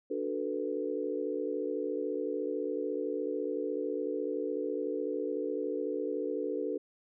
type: chord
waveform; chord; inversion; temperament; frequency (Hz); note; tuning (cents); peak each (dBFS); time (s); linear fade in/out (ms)
sine; B minor seventh; first; equal; 293.7 / 370 / 440 / 493.9; D4 / F#4 / A4 / B4; 0 / 0 / 0 / 0; -37 / -38 / -35 / -37; 0.1-6.78; 10
effects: none